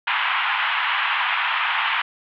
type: band-pass noise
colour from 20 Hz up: pink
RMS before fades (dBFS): -22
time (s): 0.07-2.02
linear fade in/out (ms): 5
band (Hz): 870 to 3200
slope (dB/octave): 48
effects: none